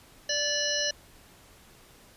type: harmonic tone with a mistuned harmonic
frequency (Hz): 587.3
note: D5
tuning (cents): 0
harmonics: 1 / 3 / 5 / 7 / 9 / 10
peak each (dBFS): -33 / -33 / -33 / -33 / -33 / -33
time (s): 0.29-0.91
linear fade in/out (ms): 5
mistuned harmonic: 3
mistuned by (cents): -24
effects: pink hiss -55 dBFS RMS until 2.16 s + resampled to 32000 Hz